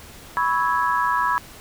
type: chord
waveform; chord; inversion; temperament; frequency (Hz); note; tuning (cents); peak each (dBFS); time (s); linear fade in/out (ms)
sine; C# minor seventh; third; equal with one note detuned; 987.8 / 1108.7 / 1307.1 / 1661.2; B5 / C#6 / E6 / G#6; 0 / 0 / -15 / 0; -21 / -25 / -26 / -25; 0.37-1.38; 0
effects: pink hiss -43 dBFS RMS until 1.6 s